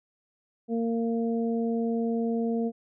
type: harmonic tone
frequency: 230 Hz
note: A#3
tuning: 23 cents flat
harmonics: 1 / 2 / 3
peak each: -26 / -30 / -38 dBFS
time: 0.68-2.72 s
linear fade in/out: 50 ms
effects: none